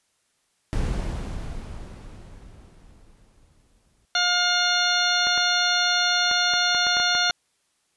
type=noise with exponential decay; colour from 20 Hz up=brown; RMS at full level=-24 dBFS; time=0.73-4.05 s; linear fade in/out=0 ms; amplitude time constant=720 ms
type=harmonic tone; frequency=712 Hz; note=F5; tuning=33 cents sharp; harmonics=1 / 2 / 3 / 4 / 5 / 6 / 8 / 9; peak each=-28 / -23 / -32 / -31 / -26 / -25 / -32 / -39 dBFS; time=4.15-7.31 s; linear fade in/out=2 ms
type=clicks; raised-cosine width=0.5 ms; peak=-17 dBFS; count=10; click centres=5.27 / 5.377 / 6.313 / 6.537 / 6.748 / 6.868 / 6.969 / 7 / 7.151 / 7.299 s
effects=white hiss -69 dBFS RMS until 7.96 s + resampled to 24000 Hz